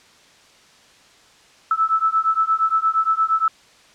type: beating tone pair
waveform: sine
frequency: 1308 / 1316.6 Hz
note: E6 / E6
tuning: -14 / -3 cents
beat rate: 8.6 Hz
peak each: -19 dBFS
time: 1.71-3.48 s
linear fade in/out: 2 ms
effects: white hiss -51 dBFS RMS until 3.94 s + low-pass 6000 Hz 12 dB/octave